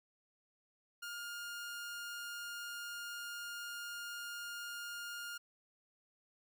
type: tone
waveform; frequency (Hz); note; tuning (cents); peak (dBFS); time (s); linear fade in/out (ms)
sawtooth; 1414; F6; +21; -39; 1.02-5.38; 10
effects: none